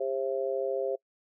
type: harmonic tone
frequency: 133.7 Hz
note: C3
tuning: 38 cents sharp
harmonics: 3 / 4 / 5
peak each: -32 / -30 / -36 dBFS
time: 0-0.96 s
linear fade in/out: 10 ms
effects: noise-tail reverb RT60 0.1 s tail -25 dB re dry